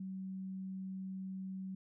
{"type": "tone", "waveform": "sine", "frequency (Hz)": 189.7, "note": "F#3", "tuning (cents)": 43, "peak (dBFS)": -40, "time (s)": [0, 1.75], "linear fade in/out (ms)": 5, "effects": []}